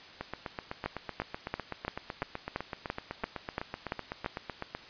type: two click trains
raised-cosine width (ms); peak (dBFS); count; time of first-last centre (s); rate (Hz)
0.5; -16 / -20; 11 / 37; 0.86-4.261 / 0.21-4.75; 2.94 / 7.93
effects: white hiss -50 dBFS RMS until 4.89 s + resampled to 11025 Hz